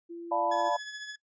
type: tone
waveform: sine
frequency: 340 Hz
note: F4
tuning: 46 cents flat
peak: -38 dBFS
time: 0.09-0.7 s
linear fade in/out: 20 ms
type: chord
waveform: sine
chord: B half-diminished seventh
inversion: first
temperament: equal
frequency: 587.3 / 698.5 / 880 / 987.8 Hz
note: D5 / F5 / A5 / B5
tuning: 0 / 0 / 0 / 0 cents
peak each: -31 dBFS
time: 0.31-0.77 s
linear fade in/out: 10 ms
type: tone with tremolo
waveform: sawtooth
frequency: 1700 Hz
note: G#6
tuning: 40 cents sharp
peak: -32 dBFS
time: 0.51-1.16 s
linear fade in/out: 10 ms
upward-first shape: triangle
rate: 14 Hz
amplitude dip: 55%
effects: noise-tail reverb RT60 0.1 s tail -22 dB re dry + resampled to 16000 Hz